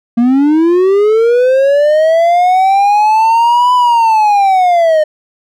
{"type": "linear two-way sweep", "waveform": "triangle", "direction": "up then down", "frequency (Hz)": [230, 1000, 606], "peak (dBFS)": -4, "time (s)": [0.17, 5.04], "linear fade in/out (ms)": 10, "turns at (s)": 3.74, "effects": []}